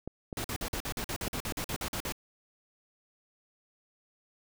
clicks, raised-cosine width 2 ms, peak -23 dBFS, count 6, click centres 0.076 / 0.328 / 0.738 / 1.276 / 1.522 / 1.744 s
pink noise bursts, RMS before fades -35 dBFS, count 15, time 0.37-2.123 s, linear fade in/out 2 ms, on 73 ms, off 47 ms
effects none

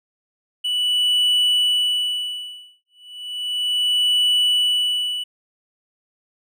triangle tone with tremolo, 2960 Hz, F#7, in tune, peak -13 dBFS, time 0.64-5.24 s, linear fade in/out 10 ms, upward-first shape sine, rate 0.34 Hz, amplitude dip 100%, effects none

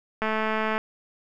click train, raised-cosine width 0.5 ms, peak -12 dBFS, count 123, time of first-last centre 0.22-0.78 s, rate 218 Hz, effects none

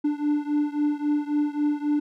triangle beating tone pair, 293.7 / 297.4 Hz, D4 / D4, 0 / +22 cents, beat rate 3.7 Hz, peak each -22 / -24 dBFS, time 0.04-2 s, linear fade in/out 10 ms, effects none

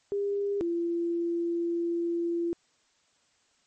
sine tone pair in turn, 402.8 / 340.6 Hz, G4 / F4, +47 / -43 cents, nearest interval minor third, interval 290 cents, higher first, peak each -26 dBFS, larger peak neither, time 0.12-0.61 / 0.61-2.53 s, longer second, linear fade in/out 0 ms, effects white hiss -68 dBFS RMS until 3.66 s + MP3 32 kbps

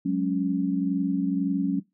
sine chord, F# suspended second, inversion none, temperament equal with one note detuned, 185 / 206.9 / 277.2 Hz, F#3 / G#3 / C#4, 0 / -6 / 0 cents, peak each -26 / -30 / -25 dBFS, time 0.05-1.8 s, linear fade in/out 10 ms, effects noise-tail reverb RT60 0.2 s tail -20 dB re dry

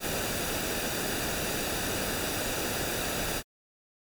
pink noise with comb filter, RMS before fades -31 dBFS, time 0-3.43 s, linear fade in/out 50 ms, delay 0.94 ms, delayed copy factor -0.5, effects MP3 96 kbps

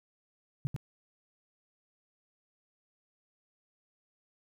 sine tone with echo, 137.6 Hz, C#3, 12 cents flat, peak -28 dBFS, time 0.65-0.67 s, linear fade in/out 0 ms, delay 93 ms, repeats 1, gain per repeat -3 dB, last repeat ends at 0.763 s, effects 11-bit

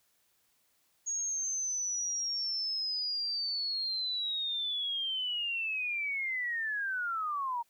sine linear sweep, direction down, 6645 to 920 Hz, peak -31 dBFS, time 1.06-7.63 s, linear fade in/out 20 ms, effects white hiss -72 dBFS RMS until 7.69 s

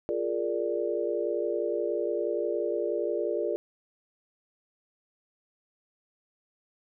sine chord, Bb dominant seventh, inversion second, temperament equal, 349.2 / 415.3 / 466.2 / 587.3 Hz, F4 / Ab4 / Bb4 / D5, 0 / 0 / 0 / 0 cents, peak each -32 dBFS, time 0.09-3.56 s, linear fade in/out 0 ms, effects none

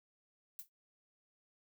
violet noise with exponential decay, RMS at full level -42 dBFS, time 0.59-0.69 s, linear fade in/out 0 ms, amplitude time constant 20 ms, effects noise-tail reverb RT60 0.1 s tail -18 dB re dry

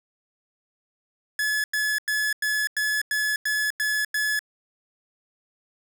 45% pulse tone bursts, 1709 Hz, G#6, 49 cents sharp, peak -22 dBFS, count 9, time 1.39-4.392 s, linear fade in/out 2 ms, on 250 ms, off 94 ms, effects 10-bit

